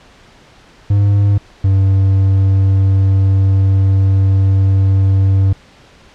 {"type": "tone pair in turn", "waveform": "triangle", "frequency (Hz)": [101, 96.68], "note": ["G#2", "G2"], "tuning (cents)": [-48, -23], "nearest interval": "minor second", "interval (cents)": 75, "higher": "first", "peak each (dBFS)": -6, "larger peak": "neither", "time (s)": [[0.9, 1.38], [1.64, 5.53]], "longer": "second", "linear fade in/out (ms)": 5, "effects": ["pink hiss -44 dBFS RMS until 6.14 s", "low-pass 5000 Hz 12 dB/octave"]}